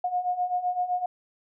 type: beating tone pair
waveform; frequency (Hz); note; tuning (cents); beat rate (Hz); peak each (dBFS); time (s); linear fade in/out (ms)
sine; 716 / 723.8; F5 / F#5; +43 / -38; 7.8; -30 / -26; 0.04-1.06; 5
effects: none